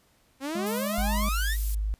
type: exponential sweep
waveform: sawtooth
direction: up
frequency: 260 to 1956 Hz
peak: -26 dBFS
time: 0.4-1.57 s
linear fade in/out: 50 ms
type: harmonic tone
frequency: 207.7 Hz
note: G#3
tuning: in tune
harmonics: 1 / 3 / 5 / 6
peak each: -30 / -37 / -44 / -49 dBFS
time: 0.55-1.29 s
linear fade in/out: 5 ms
type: noise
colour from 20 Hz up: violet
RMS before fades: -35 dBFS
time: 0.66-1.75 s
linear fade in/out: 5 ms
type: tone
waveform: sine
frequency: 52 Hz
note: G#1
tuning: 3 cents sharp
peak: -25 dBFS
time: 0.98-1.94 s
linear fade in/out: 0 ms
effects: pink hiss -64 dBFS RMS until 1.99 s + resampled to 32000 Hz